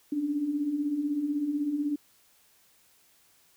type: beating tone pair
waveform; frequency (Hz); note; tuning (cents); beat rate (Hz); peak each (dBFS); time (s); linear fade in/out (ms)
sine; 277.7 / 293.7; C#4 / D4; +3 / 0; 16; -35 / -27; 0.12-1.96; 5
effects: white hiss -63 dBFS RMS until 3.56 s